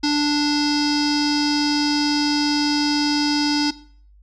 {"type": "tone with low-pass filter", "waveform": "square", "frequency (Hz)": 293.7, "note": "D4", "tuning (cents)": 0, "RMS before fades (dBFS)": -19, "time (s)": [0.03, 3.71], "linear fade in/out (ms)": 10, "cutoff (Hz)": 5000, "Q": 7.7, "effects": ["noise-tail reverb RT60 0.5 s tail -18 dB re dry", "added 50 Hz sine -47 dBFS peak until 4.22 s"]}